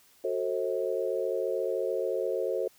sine chord, F# diminished seventh, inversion none, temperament just, 370 / 444 / 532.8 / 639.4 Hz, F#4 / A4 / C5 / Eb5, 0 / +16 / +31 / +47 cents, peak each -33 / -32 / -31 / -37 dBFS, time 0.24-2.68 s, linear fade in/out 5 ms, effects white hiss -61 dBFS RMS until 2.78 s

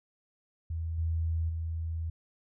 sine tone with level steps, 81.8 Hz, E2, 13 cents flat, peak -31 / -27 / -31 dBFS, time 0.7-2.1 s, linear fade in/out 5 ms, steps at 0.98 / 1.49 s, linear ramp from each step 5 ms, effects none

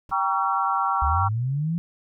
brown noise with exponential decay, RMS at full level -36 dBFS, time 0.09-0.18 s, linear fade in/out 5 ms, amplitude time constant 18 ms
sine chord, G diminished seventh, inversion none, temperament just, 784 / 940.8 / 1128.9 / 1354.7 Hz, G5 / Bb5 / Db6 / Fb6, 0 / +16 / +31 / +47 cents, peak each -26 / -27 / -25 / -26 dBFS, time 0.11-1.29 s, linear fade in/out 20 ms
sine linear sweep, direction up, 65.8 to 173.4 Hz, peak -22 dBFS, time 1.02-1.78 s, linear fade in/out 0 ms
effects none

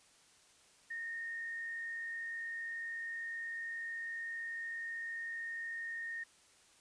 sine tone with frequency modulation, 1842 Hz, A#6, 21 cents flat, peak -39 dBFS, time 0.9-6.24 s, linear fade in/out 10 ms, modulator 54.9 Hz, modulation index 0.38, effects white hiss -65 dBFS RMS until 6.8 s + resampled to 22050 Hz

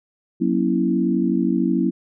sine chord, F# dominant seventh, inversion none, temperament equal with one note detuned, 185 / 238.3 / 277.2 / 329.6 Hz, F#3 / A#3 / C#4 / E4, 0 / +38 / 0 / 0 cents, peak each -22 / -22 / -23 / -22 dBFS, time 0.4-1.91 s, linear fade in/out 20 ms, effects none

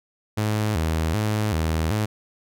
sawtooth tone with vibrato, 92.5 Hz, F#2, in tune, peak -17 dBFS, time 0.37-2.06 s, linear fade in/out 10 ms, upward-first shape square, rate 1.3 Hz, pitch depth 250 cents each way, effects none

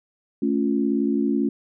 sine chord, A augmented, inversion none, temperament equal with one note detuned, 219 / 277.2 / 349.2 Hz, A3 / C#4 / E#4, -8 / 0 / 0 cents, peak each -23 / -22 / -26 dBFS, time 0.42-1.49 s, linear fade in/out 5 ms, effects none

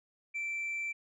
sine tone, 2338 Hz, D7, 8 cents flat, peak -31 dBFS, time 0.34-0.93 s, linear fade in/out 20 ms, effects tanh soft clip ceiling -32 dBFS

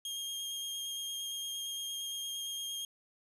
sawtooth tone with vibrato, 3230 Hz, G#7, 49 cents flat, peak -34 dBFS, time 0.05-2.85 s, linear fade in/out 2 ms, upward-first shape square, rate 8.7 Hz, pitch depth 9 cents each way, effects resampled to 32000 Hz + 11-bit

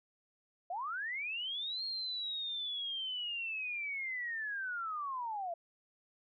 sine linear two-way sweep, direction up then down, 659.3 to 4269 to 659.3 Hz, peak -36 dBFS, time 0.7-5.54 s, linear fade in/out 5 ms, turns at 1.84 s, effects none

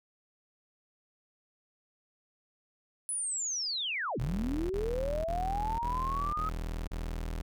sine linear two-way sweep, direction down then up, 10190 to 110 to 1282 Hz, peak -31 dBFS, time 3.09-6.49 s, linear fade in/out 0 ms, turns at 4.19 s
35% pulse tone bursts, 40.62 Hz, E1, 25 cents flat, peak -32 dBFS, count 6, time 4.19-7.42 s, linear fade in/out 10 ms, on 510 ms, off 34 ms
effects none

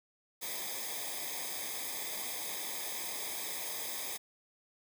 white noise with comb filter, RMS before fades -39 dBFS, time 0.41-4.18 s, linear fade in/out 20 ms, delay 0.7 ms, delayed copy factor -0.9, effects none

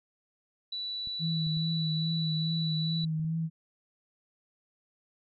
sine tone, 3951 Hz, B7, in tune, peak -33 dBFS, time 0.72-3.05 s, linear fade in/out 5 ms
clicks, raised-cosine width 5 ms, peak -37 dBFS, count 6, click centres 1.073 / 1.468 / 1.571 / 3.04 / 3.196 / 3.246 s
sine tone with vibrato, 160.4 Hz, E3, 47 cents flat, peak -28 dBFS, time 1.19-3.5 s, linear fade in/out 50 ms, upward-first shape triangle, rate 2.4 Hz, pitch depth 40 cents each way
effects none

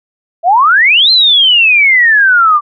sine exponential two-way sweep, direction up then down, 648 to 4186 to 1160 Hz, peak -4 dBFS, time 0.43-2.61 s, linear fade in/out 50 ms, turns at 1.11 s, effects none

